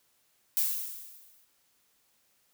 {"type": "noise with exponential decay", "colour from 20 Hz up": "violet", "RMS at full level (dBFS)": -25, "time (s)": [0.57, 1.45], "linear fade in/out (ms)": 0, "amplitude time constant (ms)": 190, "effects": ["white hiss -70 dBFS RMS until 2.53 s"]}